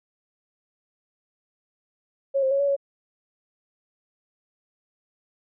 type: tone with pitch steps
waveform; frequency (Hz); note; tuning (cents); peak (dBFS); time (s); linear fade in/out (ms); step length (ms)
sine; 549 / 529 / 553 / 565 / 557; C#5 / C5 / C#5 / C#5 / C#5; -17 / +19 / -4 / +33 / +8; -19; 2.34-2.765; 20; 85
effects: none